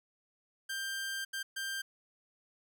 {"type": "tone bursts at uneven times", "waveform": "sawtooth", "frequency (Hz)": 1575, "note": "G6", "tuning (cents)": 8, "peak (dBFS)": -32, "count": 3, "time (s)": [[0.69, 1.25], [1.33, 1.43], [1.56, 1.82]], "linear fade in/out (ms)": 10, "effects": []}